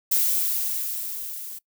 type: noise with level ramp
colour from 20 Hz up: violet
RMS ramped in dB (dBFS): -20 to -37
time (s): 0.11-1.59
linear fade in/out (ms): 10
effects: noise-tail reverb RT60 0.1 s tail -22 dB re dry